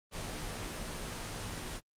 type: noise with comb filter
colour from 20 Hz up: pink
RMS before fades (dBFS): -39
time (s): 0.11-1.81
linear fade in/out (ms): 50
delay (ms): 15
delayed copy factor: -0.65
effects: low-pass 10000 Hz 12 dB/octave + Opus 24 kbps